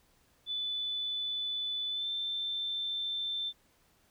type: tone with pitch glide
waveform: sine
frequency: 3488 to 3553 Hz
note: A7 to A7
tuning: -16 to +16 cents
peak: -32 dBFS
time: 0.46-3.53 s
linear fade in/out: 50 ms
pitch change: +32 cents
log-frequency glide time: 1.89-2.08 s
effects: pink hiss -68 dBFS RMS until 4.1 s